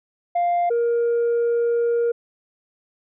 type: tone pair in turn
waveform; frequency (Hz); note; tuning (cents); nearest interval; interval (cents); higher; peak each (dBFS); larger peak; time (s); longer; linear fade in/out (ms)
sine; 698.5 / 470.4; F5 / A#4; 0 / +16; perfect fifth; 684; first; -15; neither; 0.35-0.7 / 0.7-2.12; second; 10
effects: tanh soft clip ceiling -16 dBFS